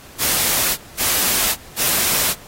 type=noise bursts; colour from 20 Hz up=white; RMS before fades=-18 dBFS; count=3; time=0.18-2.35 s; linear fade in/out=50 ms; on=590 ms; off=200 ms; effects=pink hiss -42 dBFS RMS until 2.47 s + AAC 48 kbps